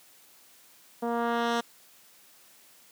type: tone with low-pass filter sweep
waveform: 10% pulse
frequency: 234.7 Hz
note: A#3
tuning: 12 cents sharp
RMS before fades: -28 dBFS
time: 1.02-1.61 s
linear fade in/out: 10 ms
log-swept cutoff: 650 to 7000 Hz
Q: 0.77
effects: white hiss -57 dBFS RMS until 2.91 s + high-pass 150 Hz 12 dB/octave